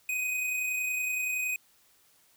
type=tone with amplitude modulation; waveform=square; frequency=2502 Hz; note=D#7; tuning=9 cents sharp; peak=-28 dBFS; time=0.09-1.56 s; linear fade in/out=2 ms; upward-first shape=sine; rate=30.7 Hz; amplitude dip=30%; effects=white hiss -64 dBFS RMS until 2.36 s